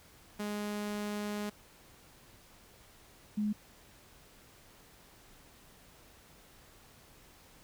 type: tone pair in turn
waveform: sawtooth / sine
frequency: 207.7 / 210 Hz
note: G#3 / G#3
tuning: 0 / +19 cents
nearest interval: unison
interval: 19 cents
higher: second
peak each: -31 / -29 dBFS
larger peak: second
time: 0.39-1.5 / 3.37-3.53 s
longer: first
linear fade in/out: 10 ms
effects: pink hiss -59 dBFS RMS until 7.63 s